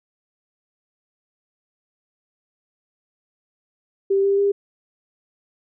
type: tone with pitch steps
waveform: sine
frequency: 392 / 396.6 / 401.2 Hz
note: G4 / G4 / G4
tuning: 0 / +20 / +40 cents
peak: -15 dBFS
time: 4.1-4.52 s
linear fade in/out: 10 ms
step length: 140 ms
effects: none